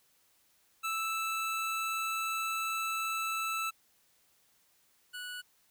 25% pulse tone pair in turn, 1318.5 / 1472.3 Hz, E6 / F#6, 0 / -9 cents, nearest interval major second, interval 191 cents, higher second, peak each -28 / -36 dBFS, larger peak first, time 0.83-3.71 / 5.13-5.42 s, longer first, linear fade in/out 20 ms, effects white hiss -69 dBFS RMS until 5.7 s

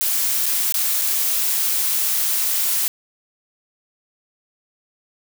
blue noise with dropouts, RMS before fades -20 dBFS, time 0.01-2.88 s, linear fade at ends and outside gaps 0 ms, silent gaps 0.458-0.463 / 0.723-0.742 / 1.015-1.019 s, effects none

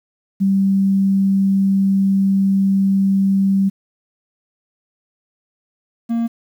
sine / triangle tone pair in turn, 194.7 / 231.5 Hz, G3 / A#3, -12 / -12 cents, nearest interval minor third, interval 300 cents, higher second, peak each -12 / -14 dBFS, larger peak first, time 0.4-3.7 / 6.09-6.28 s, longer first, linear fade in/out 20 ms, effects 8-bit

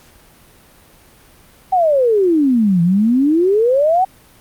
sine exponential two-way sweep, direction down then up, 776 to 166.1 to 776 Hz, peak -10 dBFS, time 1.72-4.05 s, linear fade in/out 10 ms, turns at 2.82 s, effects pink hiss -47 dBFS RMS until 4.4 s + Opus 48 kbps

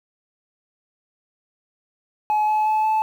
sine tone with pitch steps, 850 / 856.9 / 863.9 / 870.9 Hz, G#5 / A5 / A5 / A5, +40 / -46 / -32 / -18 cents, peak -14 dBFS, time 2.3-3.02 s, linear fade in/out 0 ms, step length 180 ms, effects tanh soft clip ceiling -16 dBFS + 8-bit

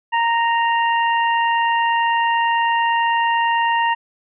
harmonic tone, 929 Hz, A#5, 6 cents flat, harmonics 1 / 2 / 3, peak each -16 / -22 / -26 dBFS, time 0.12-3.95 s, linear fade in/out 20 ms, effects none

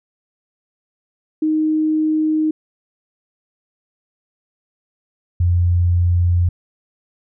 sine tone pair in turn, 311.1 / 87.73 Hz, D#4 / F2, 0 / +8 cents, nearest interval octave + minor seventh, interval 2192 cents, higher first, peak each -14 / -12 dBFS, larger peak second, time 1.42-2.51 / 5.4-6.49 s, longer neither, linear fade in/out 5 ms, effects none

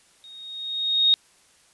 sine tone with level ramp, 3729 Hz, A#7, in tune, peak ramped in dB -43 to -13 dBFS, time 0.24-1.14 s, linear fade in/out 0 ms, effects white hiss -58 dBFS RMS until 1.73 s + resampled to 24000 Hz

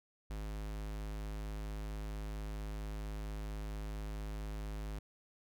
square tone, 52.2 Hz, G#1, 10 cents sharp, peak -40 dBFS, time 0.3-4.99 s, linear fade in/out 5 ms, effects none

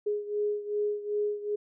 sine beating tone pair, 415.3 / 417.9 Hz, G#4 / G#4, 0 / +11 cents, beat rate 2.6 Hz, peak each -29 / -33 dBFS, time 0.06-1.56 s, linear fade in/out 10 ms, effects none

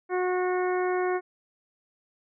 harmonic tone, 364.6 Hz, F#4, 25 cents flat, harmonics 1 / 2 / 3 / 4 / 5 / 6, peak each -25 / -31 / -35 / -37 / -39 / -41 dBFS, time 0.09-1.21 s, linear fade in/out 50 ms, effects none

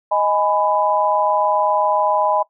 sine chord, G# minor, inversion second, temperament just, 623 / 830.6 / 996.7 Hz, D#5 / G#5 / B5, +2 / 0 / +16 cents, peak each -19 dBFS, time 0.11-2.43 s, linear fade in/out 10 ms, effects noise-tail reverb RT60 0.1 s tail -18 dB re dry

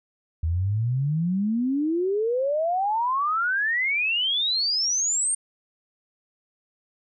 sine exponential sweep, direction up, 78 to 8890 Hz, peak -21 dBFS, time 0.43-5.35 s, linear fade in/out 5 ms, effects none

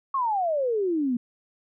sine exponential sweep, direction down, 1118 to 232.8 Hz, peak -22 dBFS, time 0.14-1.17 s, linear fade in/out 5 ms, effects none

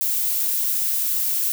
violet noise, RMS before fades -22 dBFS, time 0.01-1.52 s, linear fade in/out 0 ms, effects none

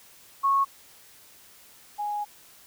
sine tone pair in turn, 1100 / 829.6 Hz, C#6 / G#5, -14 / -2 cents, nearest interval perfect fourth, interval 488 cents, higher first, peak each -19 / -27 dBFS, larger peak first, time 0.43-0.65 / 1.98-2.25 s, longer second, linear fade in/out 20 ms, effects white hiss -53 dBFS RMS until 2.66 s

